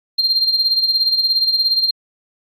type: tone with tremolo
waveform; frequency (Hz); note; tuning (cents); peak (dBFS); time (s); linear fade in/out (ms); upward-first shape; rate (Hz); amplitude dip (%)
sine; 4186; C8; 0; -9; 0.18-1.91; 10; sine; 17; 70
effects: tanh soft clip ceiling -9 dBFS + AAC 64 kbps